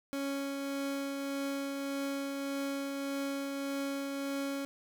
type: tone with tremolo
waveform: 30% pulse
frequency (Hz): 277.2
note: C#4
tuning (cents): 0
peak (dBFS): -30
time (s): 0.13-4.65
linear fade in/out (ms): 0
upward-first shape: triangle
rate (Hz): 1.7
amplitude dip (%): 30
effects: none